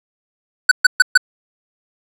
square tone bursts, 1500 Hz, F#6, 23 cents sharp, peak -5 dBFS, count 4, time 0.69-1.176 s, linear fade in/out 5 ms, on 24 ms, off 130 ms, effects low-pass 9000 Hz 12 dB/octave

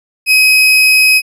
35% pulse tone, 2532 Hz, D#7, 30 cents sharp, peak -4 dBFS, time 0.26-1.22 s, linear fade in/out 50 ms, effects resampled to 32000 Hz

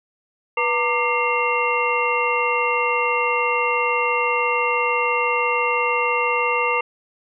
sine tone cluster, 488.2 / 917 / 1185 / 2117 / 2743 Hz, B4 / A#5 / D6 / C7 / F7, -20 / -29 / +15 / +20 / -32 cents, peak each -24 dBFS, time 0.57-6.81 s, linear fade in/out 5 ms, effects none

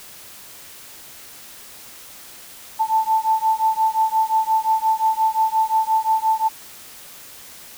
sine beating tone pair, 880 / 885.7 Hz, A5 / A5, 0 / +11 cents, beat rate 5.7 Hz, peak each -19 dBFS, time 2.79-6.49 s, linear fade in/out 20 ms, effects white hiss -41 dBFS RMS until 7.77 s

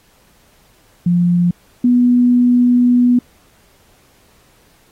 sine tone pair in turn, 175 / 245.1 Hz, F3 / B3, +4 / -13 cents, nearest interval tritone, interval 583 cents, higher second, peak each -10 / -8 dBFS, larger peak second, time 1.06-1.51 / 1.84-3.19 s, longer second, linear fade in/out 5 ms, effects pink hiss -53 dBFS RMS until 4.91 s + AAC 48 kbps

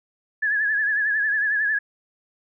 sine tone with vibrato, 1700 Hz, G#6, 40 cents sharp, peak -19 dBFS, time 0.42-1.79 s, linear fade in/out 10 ms, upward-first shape triangle, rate 11 Hz, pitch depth 83 cents each way, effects none

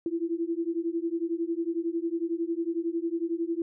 sine beating tone pair, 329.6 / 340.6 Hz, E4 / F4, 0 / -43 cents, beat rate 11 Hz, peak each -30 dBFS, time 0.06-3.62 s, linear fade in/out 2 ms, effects none

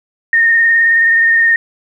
sine tone with vibrato, 1836 Hz, A#6, 27 cents flat, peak -7 dBFS, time 0.33-1.56 s, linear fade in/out 2 ms, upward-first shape sine, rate 19 Hz, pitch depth 27 cents each way, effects 8-bit

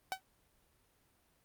sawtooth tone with exponential decay, 759 Hz, F#5, 44 cents sharp, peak -27 dBFS, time 0.12-0.21 s, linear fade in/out 0 ms, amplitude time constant 18 ms, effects pink hiss -72 dBFS RMS until 1.44 s + Opus 32 kbps

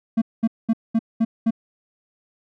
triangle tone bursts, 225.8 Hz, A3, 45 cents sharp, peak -13 dBFS, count 6, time 0.17-1.508 s, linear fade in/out 10 ms, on 48 ms, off 210 ms, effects none

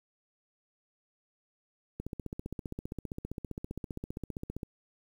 click train, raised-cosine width 3 ms, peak -24 dBFS, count 41, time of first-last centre 2-4.632 s, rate 15.2 Hz, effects 9-bit

